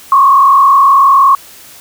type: tone with frequency modulation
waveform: sine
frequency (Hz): 1099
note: C#6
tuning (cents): -15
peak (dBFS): -3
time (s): 0.12-1.35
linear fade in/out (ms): 2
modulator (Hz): 39.2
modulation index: 1.1
effects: white hiss -36 dBFS RMS until 1.8 s